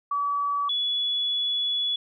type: tone pair in turn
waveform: sine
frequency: 1144 / 3406 Hz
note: D6 / G#7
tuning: -46 / +43 cents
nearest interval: octave + perfect fifth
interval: 1889 cents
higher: second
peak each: -23 dBFS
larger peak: neither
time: 0.11-0.69 / 0.69-1.96 s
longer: second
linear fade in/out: 5 ms
effects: none